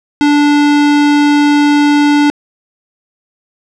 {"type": "tone", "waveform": "square", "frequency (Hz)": 292, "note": "D4", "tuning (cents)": -10, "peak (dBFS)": -7, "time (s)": [0.21, 2.3], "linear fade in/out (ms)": 0, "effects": ["low-pass 5000 Hz 12 dB/octave"]}